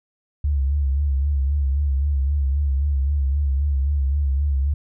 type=tone with vibrato; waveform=sine; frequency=70 Hz; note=C#2; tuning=18 cents sharp; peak=-17 dBFS; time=0.44-4.74 s; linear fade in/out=5 ms; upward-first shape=sine; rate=3.8 Hz; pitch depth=77 cents each way; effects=none